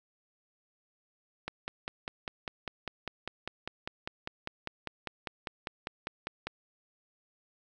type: click train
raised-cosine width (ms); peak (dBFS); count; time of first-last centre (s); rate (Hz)
0.3; -19; 26; 1.48-6.47; 5.01
effects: none